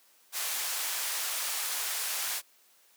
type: band-pass noise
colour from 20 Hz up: white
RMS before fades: -33 dBFS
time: 0.32-2.42 s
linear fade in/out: 50 ms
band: 720 to 15000 Hz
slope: 12 dB/octave
effects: white hiss -63 dBFS RMS until 2.96 s + high-pass 300 Hz 12 dB/octave